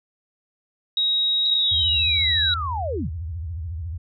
sine tone with pitch glide, 3800 to 3875 Hz, A#7 to B7, +33 to -34 cents, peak -18 dBFS, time 0.97-2.54 s, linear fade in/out 2 ms, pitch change +33 cents, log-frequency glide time 1.75-2.06 s
sine linear sweep, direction down, 3982 to 90 Hz, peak -25 dBFS, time 1.45-3.09 s, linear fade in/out 5 ms
sine tone with vibrato, 82.41 Hz, E2, in tune, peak -27 dBFS, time 1.71-3.98 s, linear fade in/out 10 ms, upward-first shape sine, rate 14 Hz, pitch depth 200 cents each way
effects none

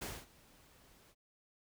pink noise with ADSR envelope, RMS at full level -41 dBFS, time 0.01-1.15 s, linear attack 13 ms, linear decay 230 ms, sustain -23 dB, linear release 44 ms, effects none

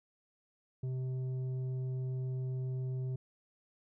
triangle tone with tanh clipping, 129.1 Hz, C3, 23 cents flat, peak -35 dBFS, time 0.83-3.16 s, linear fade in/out 5 ms, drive 11 dB, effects none

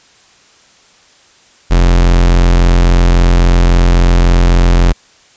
45% pulse tone, 43.65 Hz, F1, in tune, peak -5 dBFS, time 1.7-4.93 s, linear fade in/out 20 ms, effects white hiss -46 dBFS RMS until 5.36 s + resampled to 16000 Hz

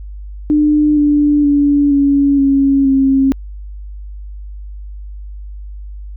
sine tone with pitch steps, 299.7 / 293.4 / 287.2 / 281.1 / 275.1 / 269.3 Hz, D4 / D4 / D4 / C#4 / C#4 / C#4, +35 / -2 / -39 / +24 / -13 / -50 cents, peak -8 dBFS, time 0.5-3.32 s, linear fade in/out 0 ms, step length 470 ms, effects added 50 Hz sine -26 dBFS peak until 6.16 s

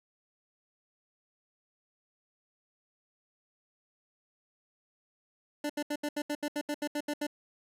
25% pulse tone bursts, 294.6 Hz, D4, 6 cents sharp, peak -27 dBFS, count 13, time 5.64-7.268 s, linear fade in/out 5 ms, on 56 ms, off 75 ms, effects resampled to 32000 Hz + 11-bit

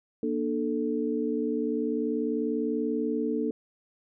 sine tone cluster, 237.1 / 297.4 / 440.4 Hz, A#3 / D4 / A4, +30 / +22 / +2 cents, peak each -30 dBFS, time 0.23-3.51 s, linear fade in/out 2 ms, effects none

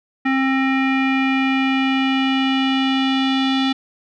square tone with low-pass filter sweep, 266.4 Hz, C4, 31 cents sharp, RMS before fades -18 dBFS, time 0.25-3.73 s, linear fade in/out 10 ms, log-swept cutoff 2100 to 3500 Hz, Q 4, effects none

